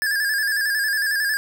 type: tone with vibrato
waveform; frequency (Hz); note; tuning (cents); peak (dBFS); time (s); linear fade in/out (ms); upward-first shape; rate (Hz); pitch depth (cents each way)
square; 1678; G#6; +17; -20; 0.02-1.37; 0; square; 11; 60
effects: none